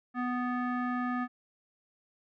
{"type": "tone with low-pass filter", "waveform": "square", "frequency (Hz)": 247.6, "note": "B3", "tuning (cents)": 5, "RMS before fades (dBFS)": -32, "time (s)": [0.14, 1.28], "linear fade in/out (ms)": 50, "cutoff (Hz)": 1500, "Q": 5.1, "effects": []}